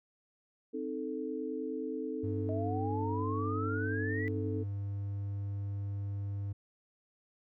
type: chord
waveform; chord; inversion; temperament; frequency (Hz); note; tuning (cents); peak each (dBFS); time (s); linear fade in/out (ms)
sine; A diminished; first; equal; 261.6 / 311.1 / 440; C4 / Eb4 / A4; 0 / 0 / 0; -39 / -39 / -38; 0.73-4.64; 20
type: tone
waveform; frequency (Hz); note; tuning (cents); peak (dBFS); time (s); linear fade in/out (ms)
triangle; 100; G2; +35; -32; 2.23-6.53; 10
type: exponential sweep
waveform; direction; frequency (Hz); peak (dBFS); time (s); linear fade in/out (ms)
sine; up; 630 to 2000; -37; 2.49-4.28; 0
effects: none